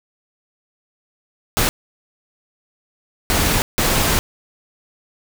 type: noise bursts at uneven times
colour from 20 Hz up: pink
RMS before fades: -17 dBFS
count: 3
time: 1.57-1.69 / 3.3-3.62 / 3.78-4.19 s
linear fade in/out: 0 ms
effects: none